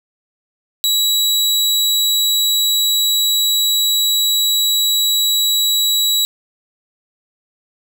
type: tone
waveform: sawtooth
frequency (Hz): 3900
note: B7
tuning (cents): -23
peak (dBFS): -10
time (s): 0.84-6.25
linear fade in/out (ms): 0
effects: none